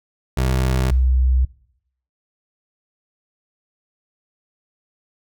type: tone pair in turn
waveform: 25% pulse / sine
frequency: 64.4 / 63.77 Hz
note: C2 / C2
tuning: -27 / -44 cents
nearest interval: unison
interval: 17 cents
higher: first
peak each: -13 / -13 dBFS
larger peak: neither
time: 0.37-0.91 / 0.91-1.45 s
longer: neither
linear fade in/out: 5 ms
effects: noise-tail reverb RT60 0.7 s tail -21 dB re dry